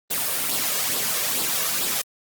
white noise with flanger, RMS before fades -24 dBFS, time 0.1-2.02 s, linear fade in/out 10 ms, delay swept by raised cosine 0.23 to 1.83 ms, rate 2.3 Hz, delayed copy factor +0.5, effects high-pass 150 Hz 12 dB/octave + Opus 24 kbps

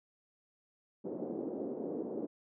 pink band-pass noise, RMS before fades -39 dBFS, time 1.04-2.27 s, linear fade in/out 20 ms, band 250 to 500 Hz, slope 24 dB/octave, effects none

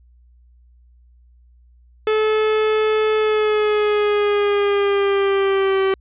45% pulse tone with pitch glide, 432.5 to 385.3 Hz, A4 to G4, -30 to -30 cents, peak -15 dBFS, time 2.07-5.94 s, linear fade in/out 2 ms, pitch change -200 cents, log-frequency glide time 3.17-5.81 s, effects added 60 Hz sine -48 dBFS peak until 6 s + resampled to 8000 Hz

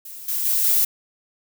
violet noise with level steps, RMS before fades -37 / -24 / -20 / -18 dBFS, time 0.05-0.85 s, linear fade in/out 5 ms, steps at 0.28 / 0.45 / 0.64 s, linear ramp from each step 5 ms, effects none

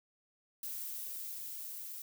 violet noise with level ramp, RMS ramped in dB -41 to -45 dBFS, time 0.63-2.02 s, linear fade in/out 2 ms, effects none

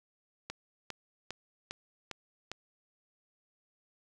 click train, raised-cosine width 0.2 ms, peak -21 dBFS, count 6, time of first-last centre 0.5-2.516 s, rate 2.48 Hz, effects none

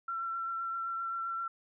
sine tone with vibrato, 1354 Hz, E6, 46 cents sharp, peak -33 dBFS, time 0.08-1.48 s, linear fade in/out 5 ms, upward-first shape sine, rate 7.7 Hz, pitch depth 16 cents each way, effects none

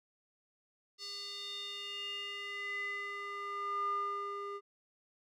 square tone with band-pass filter sweep, 403.5 Hz, G#4, 50 cents flat, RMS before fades -40 dBFS, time 0.98-4.61 s, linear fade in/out 50 ms, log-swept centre 4800 to 860 Hz, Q 5.4, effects none

